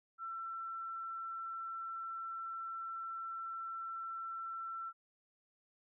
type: tone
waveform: sine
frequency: 1343 Hz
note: E6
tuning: 32 cents sharp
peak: -40 dBFS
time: 0.18-4.93 s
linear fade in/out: 50 ms
effects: none